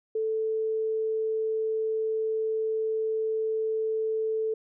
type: tone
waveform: sine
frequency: 440 Hz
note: A4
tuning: in tune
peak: -25 dBFS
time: 0.15-4.54 s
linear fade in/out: 5 ms
effects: none